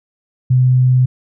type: tone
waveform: sine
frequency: 127.4 Hz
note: C3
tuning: 46 cents flat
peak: -8 dBFS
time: 0.5-1.06 s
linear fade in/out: 10 ms
effects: none